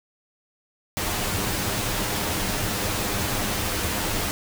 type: noise with comb filter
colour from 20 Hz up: pink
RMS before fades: -26 dBFS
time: 0.97-4.31 s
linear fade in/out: 0 ms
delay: 9.8 ms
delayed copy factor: +0.55
effects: none